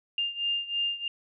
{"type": "beating tone pair", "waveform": "sine", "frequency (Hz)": [2804, 2807.1], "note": ["F7", "F7"], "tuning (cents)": [6, 8], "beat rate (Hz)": 3.1, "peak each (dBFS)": [-29, -32], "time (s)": [0.18, 1.08], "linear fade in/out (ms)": 2, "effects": []}